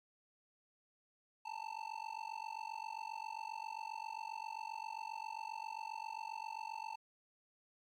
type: tone with amplitude modulation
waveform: square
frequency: 887 Hz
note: A5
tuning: 14 cents sharp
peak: -39 dBFS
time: 1.45-6.96 s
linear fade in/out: 10 ms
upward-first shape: sine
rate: 47.5 Hz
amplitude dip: 100%
effects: low-pass 4000 Hz 12 dB/octave + 12-bit